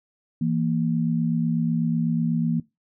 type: tone pair together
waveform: sine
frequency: 164.82 / 232.9 Hz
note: E3 / A#3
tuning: 0 / -1 cents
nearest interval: tritone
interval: 599 cents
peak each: -23 dBFS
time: 0.41-2.6 s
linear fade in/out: 5 ms
effects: noise-tail reverb RT60 0.2 s tail -19 dB re dry